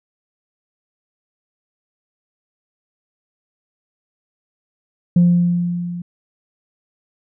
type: tone with level ramp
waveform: sine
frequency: 174.61 Hz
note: F3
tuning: in tune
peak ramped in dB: -6 to -25 dBFS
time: 5.16-6.02 s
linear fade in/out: 5 ms
effects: tanh soft clip ceiling -6 dBFS